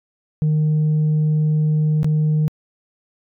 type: tone with dropouts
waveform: sine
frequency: 153.6 Hz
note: D#3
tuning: 22 cents flat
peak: -12 dBFS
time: 0.42-2.48 s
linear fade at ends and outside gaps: 0 ms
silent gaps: 2.031-2.045 s
effects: tanh soft clip ceiling -13 dBFS